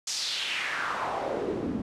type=noise with band-pass filter sweep; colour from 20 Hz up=pink; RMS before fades=-31 dBFS; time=0.07-1.82 s; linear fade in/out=5 ms; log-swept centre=6300 to 210 Hz; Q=2.8; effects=low-pass 10000 Hz 12 dB/octave